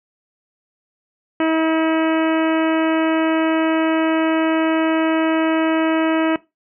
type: harmonic tone with a mistuned harmonic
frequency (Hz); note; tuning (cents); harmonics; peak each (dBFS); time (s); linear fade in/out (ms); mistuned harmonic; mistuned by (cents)
320.8; E4; -47; 1 / 2 / 3 / 4 / 5 / 6 / 7 / 8 / 9; -16 / -22 / -26 / -28 / -30 / -32 / -33 / -34 / -35; 1.4-6.36; 2; 9; +40
effects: noise-tail reverb RT60 0.2 s tail -18 dB re dry